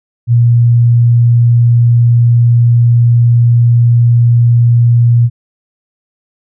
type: tone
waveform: sine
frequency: 118.8 Hz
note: A#2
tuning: 33 cents sharp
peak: -4 dBFS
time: 0.27-5.3 s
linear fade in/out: 50 ms
effects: none